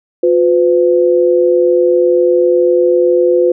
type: tone pair together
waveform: sine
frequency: 357.1 / 505 Hz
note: F4 / B4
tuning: +39 / +39 cents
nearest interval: tritone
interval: 600 cents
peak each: -10 dBFS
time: 0.23-3.52 s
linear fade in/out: 5 ms
effects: none